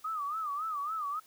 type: tone with vibrato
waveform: sine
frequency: 1219 Hz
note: D#6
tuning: 36 cents flat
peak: -32 dBFS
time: 0.04-1.2 s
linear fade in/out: 10 ms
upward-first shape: sine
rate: 3.6 Hz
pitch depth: 140 cents each way
effects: white hiss -61 dBFS RMS until 1.26 s + high-pass 60 Hz 12 dB/octave